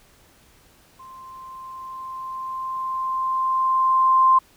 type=tone with level ramp; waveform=sine; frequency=1046.5 Hz; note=C6; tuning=in tune; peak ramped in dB=-40 to -11 dBFS; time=0.99-4.39 s; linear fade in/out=10 ms; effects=pink hiss -55 dBFS RMS until 4.56 s